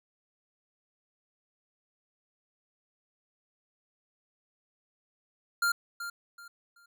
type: tone with echo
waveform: square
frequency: 1396.9 Hz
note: F6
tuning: in tune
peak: -25 dBFS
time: 5.62-5.72 s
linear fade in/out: 5 ms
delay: 380 ms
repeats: 3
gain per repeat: -11 dB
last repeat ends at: 6.86 s
effects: none